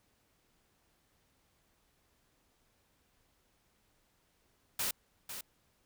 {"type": "noise with echo", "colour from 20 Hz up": "white", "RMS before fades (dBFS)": -34, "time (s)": [4.79, 4.91], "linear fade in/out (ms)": 5, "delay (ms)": 500, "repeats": 1, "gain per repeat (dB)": -9, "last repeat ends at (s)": 5.41, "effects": ["pink hiss -73 dBFS RMS until 5.85 s"]}